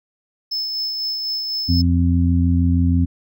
triangle tone with tremolo, 5240 Hz, E8, 11 cents flat, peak -19 dBFS, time 0.51-1.82 s, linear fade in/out 10 ms, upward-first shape sine, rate 4 Hz, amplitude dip 30%
harmonic tone, 86.3 Hz, F2, 20 cents flat, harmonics 1 / 2 / 3, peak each -15 / -21 / -19 dBFS, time 1.68-3.06 s, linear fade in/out 20 ms
effects none

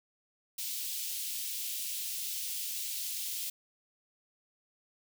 white high-pass noise, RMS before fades -37 dBFS, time 0.58-3.5 s, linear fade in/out 5 ms, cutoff 2800 Hz, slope 24 dB/octave, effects none

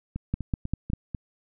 two click trains, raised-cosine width 5 ms, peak -13 / -19 dBFS, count 4 / 5, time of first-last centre 0.34-0.934 / 0.16-1.148 s, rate 5.05 / 4.05 Hz, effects none

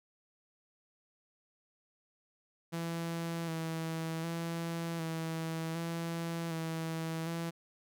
sawtooth tone with vibrato, 164.81 Hz, E3, in tune, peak -31 dBFS, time 2.72-7.51 s, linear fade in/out 20 ms, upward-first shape square, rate 0.66 Hz, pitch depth 24 cents each way, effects none

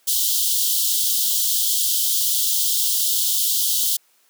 white high-pass noise, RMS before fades -20 dBFS, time 0.07-3.97 s, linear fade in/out 10 ms, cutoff 3000 Hz, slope 96 dB/octave, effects white hiss -60 dBFS RMS until 4.29 s + high-pass 300 Hz 12 dB/octave

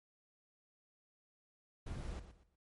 brown noise with echo, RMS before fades -43 dBFS, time 1.86-2.2 s, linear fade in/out 10 ms, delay 120 ms, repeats 3, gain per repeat -11 dB, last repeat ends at 2.56 s, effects MP3 48 kbps

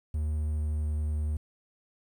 triangle tone with pitch glide, 76.3 to 75.86 Hz, D#2 to D#2, -33 to -43 cents, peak -25 dBFS, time 0.14-1.37 s, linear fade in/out 5 ms, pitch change -10 cents, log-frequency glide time 0.33-0.87 s, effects 10-bit

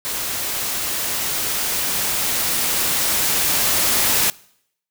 white noise with level ramp, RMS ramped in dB -25 to -17 dBFS, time 0.05-4.3 s, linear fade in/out 0 ms, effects noise-tail reverb RT60 0.7 s tail -23 dB re dry

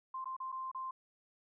sine tone with dropouts, 1046.5 Hz, C6, in tune, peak -38 dBFS, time 0.14-0.91 s, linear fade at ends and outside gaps 5 ms, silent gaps 0.244-0.256 / 0.366-0.401 / 0.519-0.524 / 0.715-0.747 s, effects none

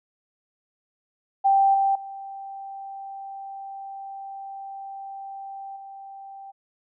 sine tone with level steps, 784 Hz, G5, in tune, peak -15 / -18 / -34 / -38 dBFS, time 1.44-6.52 s, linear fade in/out 20 ms, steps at 1.74 / 1.95 / 5.76 s, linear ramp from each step 5 ms, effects none

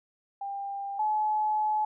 sine tone pair in turn, 796 / 854.5 Hz, G5 / G#5, +26 / +49 cents, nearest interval minor second, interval 123 cents, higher second, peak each -32 / -24 dBFS, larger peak second, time 0.41-0.99 / 0.99-1.85 s, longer second, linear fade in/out 5 ms, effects none

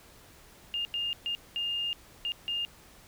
sine tone bursts at uneven times, 2820 Hz, F7, 16 cents sharp, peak -29 dBFS, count 6, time 0.74-0.85 / 0.94-1.13 / 1.26-1.35 / 1.56-1.93 / 2.25-2.32 / 2.48-2.65 s, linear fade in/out 0 ms, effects pink hiss -55 dBFS RMS until 3.07 s

